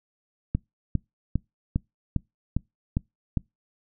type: click train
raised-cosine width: 5 ms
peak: -11 dBFS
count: 8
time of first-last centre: 0.55-3.373 s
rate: 2.48 Hz
effects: noise-tail reverb RT60 0.2 s tail -26 dB re dry